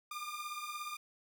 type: beating tone pair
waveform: sawtooth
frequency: 1195 / 1212 Hz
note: D6 / D#6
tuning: +30 / -46 cents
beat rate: 17 Hz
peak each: -40 / -39 dBFS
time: 0.11-0.97 s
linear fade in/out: 5 ms
effects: none